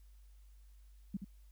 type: tone with echo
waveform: sine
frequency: 196 Hz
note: G3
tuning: in tune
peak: -34 dBFS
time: 1.14-1.17 s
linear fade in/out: 5 ms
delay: 76 ms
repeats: 1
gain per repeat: -7 dB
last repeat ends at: 1.246 s
effects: added 50 Hz sine -56 dBFS peak until 1.51 s + white hiss -75 dBFS RMS until 1.51 s